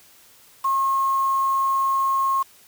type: tone with quantisation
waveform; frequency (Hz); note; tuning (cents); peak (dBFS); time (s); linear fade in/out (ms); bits
sine; 1079; C#6; -47; -18; 0.64-2.43; 10; 6
effects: white hiss -52 dBFS RMS until 2.67 s